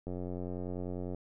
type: click train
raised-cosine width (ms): 2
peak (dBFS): -26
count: 98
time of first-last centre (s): 0.07-1.147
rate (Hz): 90.1
effects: none